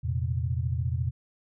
sine chord, F suspended fourth, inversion none, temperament equal with one note detuned, 85.12 / 116.54 / 130.81 Hz, F2 / Bb2 / C3, -44 / 0 / 0 cents, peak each -29 / -30 / -31 dBFS, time 0.03-1.11 s, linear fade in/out 20 ms, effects none

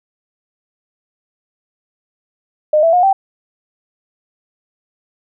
sine tone with pitch steps, 610 / 661.4 / 717.1 / 777.5 Hz, D#5 / E5 / F5 / G5, -34 / +6 / +46 / -14 cents, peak -8 dBFS, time 2.73-3.13 s, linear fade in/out 5 ms, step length 100 ms, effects none

